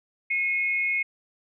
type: tone pair together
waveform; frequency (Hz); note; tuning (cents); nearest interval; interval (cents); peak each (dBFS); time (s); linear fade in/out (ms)
sine; 2169 / 2489; C#7 / D#7; -38 / 0; major second; 238; -23 / -31; 0.3-1.03; 10
effects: none